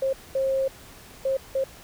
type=tone bursts at uneven times; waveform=sine; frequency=535 Hz; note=C5; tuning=38 cents sharp; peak=-21 dBFS; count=4; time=0.02-0.13 / 0.35-0.68 / 1.25-1.37 / 1.55-1.64 s; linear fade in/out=5 ms; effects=pink hiss -47 dBFS RMS until 1.83 s